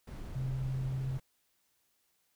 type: noise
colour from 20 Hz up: brown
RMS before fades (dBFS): -43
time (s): 0.07-1.2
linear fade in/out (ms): 5
type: tone with pitch glide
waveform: sine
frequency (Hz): 130.81 to 131.87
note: C3 to C3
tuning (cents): 0 to +14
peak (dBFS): -32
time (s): 0.35-1.18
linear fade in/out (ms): 10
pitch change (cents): +14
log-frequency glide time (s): 0.48-0.89
effects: white hiss -75 dBFS RMS until 2.35 s